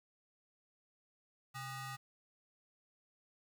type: ring-modulated tone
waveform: 25% pulse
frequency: 678 Hz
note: E5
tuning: 49 cents sharp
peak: -36 dBFS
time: 1.54-1.97 s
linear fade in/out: 20 ms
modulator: 548 Hz
effects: 11-bit